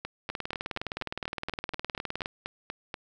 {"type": "two click trains", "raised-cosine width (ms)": 0.3, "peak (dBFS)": [-16, -18], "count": [39, 13], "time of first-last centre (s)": [[0.3, 2.259], [0.05, 2.942]], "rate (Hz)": [19.4, 4.15], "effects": []}